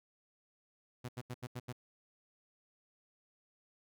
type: tone bursts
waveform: sawtooth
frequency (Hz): 123.7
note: B2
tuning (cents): +3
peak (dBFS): -36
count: 6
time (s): 1.04-1.727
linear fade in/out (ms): 10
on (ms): 47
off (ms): 81
effects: none